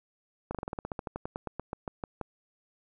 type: slowing click train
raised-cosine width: 1 ms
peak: -20 dBFS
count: 20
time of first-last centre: 0.51-2.213 s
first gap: 37 ms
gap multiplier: 1.09
effects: none